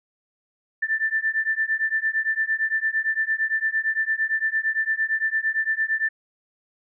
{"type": "beating tone pair", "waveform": "sine", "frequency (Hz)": [1768, 1776.8], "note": ["A6", "A6"], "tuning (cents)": [8, 16], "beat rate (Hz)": 8.8, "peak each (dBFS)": -24, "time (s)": [0.82, 6.09], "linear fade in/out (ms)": 10, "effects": []}